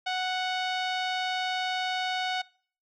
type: tone with low-pass filter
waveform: sawtooth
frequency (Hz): 740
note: F#5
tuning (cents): 0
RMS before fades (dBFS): -30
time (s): 0.06-2.42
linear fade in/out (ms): 10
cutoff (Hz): 3900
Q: 2.1
effects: noise-tail reverb RT60 0.5 s tail -24 dB re dry